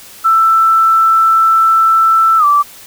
sine tone with pitch glide, 1328 to 1162.8 Hz, E6 to D6, +12 to -18 cents, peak -6 dBFS, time 0.24-2.63 s, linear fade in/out 20 ms, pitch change -230 cents, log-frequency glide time 2.38-2.45 s, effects white hiss -36 dBFS RMS until 2.86 s

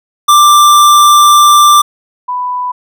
square / sine tone pair in turn, 1181 / 993.1 Hz, D6 / B5, +9 / +9 cents, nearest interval minor third, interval 300 cents, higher first, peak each -3 / -13 dBFS, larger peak first, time 0.28-1.82 / 2.28-2.72 s, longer first, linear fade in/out 10 ms, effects none

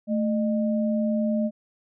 sine tone pair together, 220 / 609.4 Hz, A3 / D#5, 0 / -36 cents, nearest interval octave + tritone, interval 1764 cents, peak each -22 / -28 dBFS, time 0.07-1.51 s, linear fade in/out 50 ms, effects none

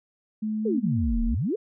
sine tone with pitch glide, 215.5 to 231 Hz, A3 to A#3, -36 to -16 cents, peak -25 dBFS, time 0.42-1.35 s, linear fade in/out 10 ms, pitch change +120 cents, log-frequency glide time 0.6-0.96 s
sine exponential two-way sweep, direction down then up, 483.4 to 30.87 to 483.4 Hz, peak -23 dBFS, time 0.65-1.56 s, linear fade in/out 10 ms, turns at 1.24 s
effects none

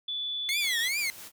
sine tone with pitch glide, 3465 to 3347 Hz, A7 to G#7, -27 to +13 cents, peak -30 dBFS, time 0.08-0.88 s, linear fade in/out 5 ms, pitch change -60 cents, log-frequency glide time 0.64-0.69 s
sawtooth tone with vibrato, 2093 Hz, C7, in tune, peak -24 dBFS, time 0.49-1.1 s, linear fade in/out 0 ms, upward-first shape triangle, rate 2.5 Hz, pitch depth 280 cents each way
white noise with tremolo, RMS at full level -44 dBFS, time 0.59-1.32 s, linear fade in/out 50 ms, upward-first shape square, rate 5.1 Hz, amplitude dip 30%
effects none

